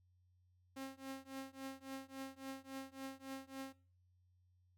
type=tone with tremolo; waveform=sawtooth; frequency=268.2 Hz; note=C4; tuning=43 cents sharp; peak=-39 dBFS; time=0.76-3.73 s; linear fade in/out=10 ms; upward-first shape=triangle; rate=3.6 Hz; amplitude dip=100%; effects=noise-tail reverb RT60 0.4 s tail -20 dB re dry + added 90 Hz sine -70 dBFS peak until 4.77 s